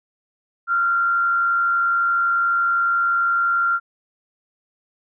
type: tone with frequency modulation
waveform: sine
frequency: 1383 Hz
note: F6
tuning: 17 cents flat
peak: -16 dBFS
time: 0.67-3.8 s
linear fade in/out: 50 ms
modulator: 88.2 Hz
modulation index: 0.39
effects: none